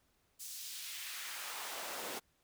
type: noise with high-pass filter sweep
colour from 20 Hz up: pink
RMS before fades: -44 dBFS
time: 0.39-2.2 s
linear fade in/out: 20 ms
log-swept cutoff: 6400 to 340 Hz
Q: 1
effects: pink hiss -75 dBFS RMS until 2.43 s